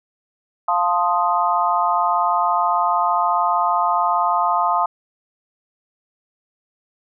sine chord, F dominant seventh, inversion none, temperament equal, 698.5 / 880 / 1046.5 / 1244.5 Hz, F5 / A5 / C6 / Eb6, 0 / 0 / 0 / 0 cents, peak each -21 dBFS, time 0.68-4.86 s, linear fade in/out 5 ms, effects none

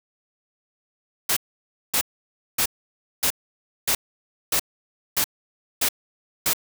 white noise bursts, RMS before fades -21 dBFS, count 9, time 1.29-6.534 s, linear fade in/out 5 ms, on 76 ms, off 570 ms, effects none

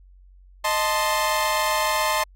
sawtooth chord, A diminished, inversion second, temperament equal, 622.3 / 880 / 1046.5 Hz, Eb5 / A5 / C6, 0 / 0 / 0 cents, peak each -22 / -21 / -20 dBFS, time 0.64-2.24 s, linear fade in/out 10 ms, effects added 46 Hz sine -47 dBFS peak until 2.35 s + AAC 48 kbps

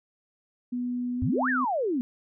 sine tone with pitch glide, 245.9 to 255.2 Hz, B3 to C4, -7 to -43 cents, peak -27 dBFS, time 0.72-1.65 s, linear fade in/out 10 ms, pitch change +64 cents, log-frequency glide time 1.17-1.22 s
sine exponential two-way sweep, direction up then down, 81.5 to 1864.7 to 233.6 Hz, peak -24 dBFS, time 1.22-2.01 s, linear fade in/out 0 ms, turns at 1.49 s
effects none

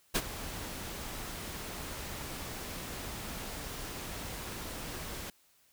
pink noise with ADSR envelope, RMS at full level -26 dBFS, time 0.14-5.3 s, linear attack 18 ms, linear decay 50 ms, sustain -15 dB, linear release 3 ms, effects white hiss -67 dBFS RMS until 5.72 s

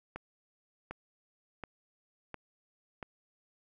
accelerating click train, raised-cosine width 0.5 ms, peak -25 dBFS, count 5, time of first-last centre 0.16-3.028 s, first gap 750 ms, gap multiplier 0.97, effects none

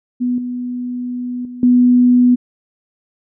sine tone with level steps, 246.9 Hz, B3, in tune, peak -14 / -20 / -27 / -7 dBFS, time 0.2-2.36 s, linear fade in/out 20 ms, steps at 0.38 / 1.45 / 1.63 s, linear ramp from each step 2 ms, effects none

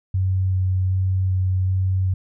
sine tone with vibrato, 93.6 Hz, F#2, 20 cents sharp, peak -17 dBFS, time 0.14-2.14 s, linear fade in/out 5 ms, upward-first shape square, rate 1.3 Hz, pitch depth 8 cents each way, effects none

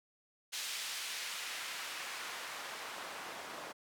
white noise with band-pass filter sweep, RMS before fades -43 dBFS, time 0.52-3.73 s, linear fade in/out 20 ms, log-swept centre 3600 to 670 Hz, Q 0.76, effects none

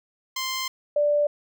10% pulse / sine tone pair in turn, 1046.5 / 587.3 Hz, C6 / D5, 0 / 0 cents, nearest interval minor seventh, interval 1000 cents, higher first, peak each -18 dBFS, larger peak neither, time 0.36-0.68 / 0.96-1.27 s, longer first, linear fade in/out 5 ms, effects none

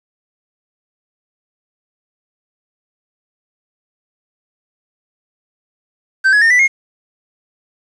triangle tone with pitch steps, 1552 / 1682.7 / 1824.5 / 1978.1 / 2145 Hz, G6 / G#6 / A#6 / B6 / C7, -18 / +22 / -38 / +2 / +42 cents, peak -6 dBFS, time 6.24-6.68 s, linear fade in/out 20 ms, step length 88 ms, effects resampled to 22050 Hz + 7-bit

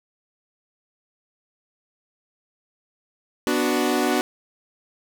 sawtooth chord, B minor, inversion none, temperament equal, 246.9 / 293.7 / 370 Hz, B3 / D4 / F#4, 0 / 0 / 0 cents, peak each -20 dBFS, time 3.47-4.21 s, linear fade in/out 0 ms, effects none

